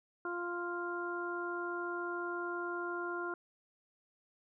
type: harmonic tone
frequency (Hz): 349.2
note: F4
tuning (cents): 0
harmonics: 1 / 2 / 3 / 4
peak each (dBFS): -39 / -46 / -43 / -40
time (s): 0.25-3.34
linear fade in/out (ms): 2
effects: none